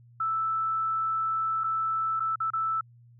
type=tone with dropouts; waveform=sine; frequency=1318.5 Hz; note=E6; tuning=in tune; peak=-25 dBFS; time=0.2-2.81 s; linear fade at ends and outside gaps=5 ms; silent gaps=1.637-1.641 / 2.197-2.203 / 2.358-2.402 / 2.504-2.534 s; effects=added 119 Hz sine -52 dBFS peak until 3.19 s